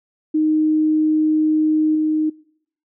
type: tone with level steps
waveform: sine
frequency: 310 Hz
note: D#4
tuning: 6 cents flat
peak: -14 / -16 dBFS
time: 0.34-2.3 s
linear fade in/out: 10 ms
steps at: 1.95 s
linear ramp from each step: 2 ms
effects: noise-tail reverb RT60 0.7 s tail -24 dB re dry